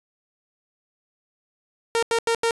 sawtooth tone bursts, 460.6 Hz, A#4, 21 cents flat, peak -15 dBFS, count 4, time 1.95-2.509 s, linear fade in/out 0 ms, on 76 ms, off 85 ms, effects resampled to 24000 Hz

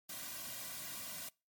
white noise with comb filter, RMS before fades -45 dBFS, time 0.09-1.29 s, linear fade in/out 5 ms, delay 2.3 ms, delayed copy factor -1, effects noise-tail reverb RT60 0.3 s tail -25 dB re dry + MP3 96 kbps

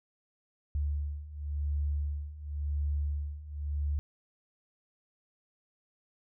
sine beating tone pair, 72.4 / 73.33 Hz, D2 / D2, -24 / -2 cents, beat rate 0.93 Hz, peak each -35 / -32 dBFS, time 0.75-3.99 s, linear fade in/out 0 ms, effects none

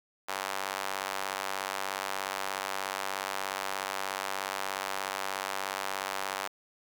sawtooth tone with high-pass filter, 96.8 Hz, G2, 21 cents flat, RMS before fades -35 dBFS, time 0.28-6.48 s, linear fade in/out 10 ms, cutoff 880 Hz, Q 1.2, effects none

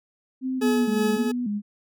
sine tone with pitch glide, 259.8 to 230.1 Hz, C4 to A#3, -12 to -22 cents, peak -24 dBFS, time 0.41-1.3 s, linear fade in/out 50 ms, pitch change -210 cents, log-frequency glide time 0.57-0.94 s
sine tone with vibrato, 225.2 Hz, A3, 40 cents sharp, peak -24 dBFS, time 0.58-1.62 s, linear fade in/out 50 ms, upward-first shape square, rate 1.7 Hz, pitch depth 150 cents each way
40% pulse tone with tremolo, 425.8 Hz, G#4, 43 cents sharp, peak -22 dBFS, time 0.61-1.32 s, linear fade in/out 10 ms, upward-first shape sine, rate 2.8 Hz, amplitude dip 50%
effects none

